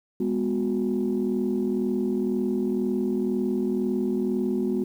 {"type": "tone cluster", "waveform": "sine", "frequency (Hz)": [205.7, 247.7, 365.5], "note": ["G#3", "B3", "F#4"], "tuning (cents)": [-16, 5, -21], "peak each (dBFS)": -26, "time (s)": [0.2, 4.84], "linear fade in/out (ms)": 5, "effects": ["tanh soft clip ceiling -16 dBFS", "9-bit"]}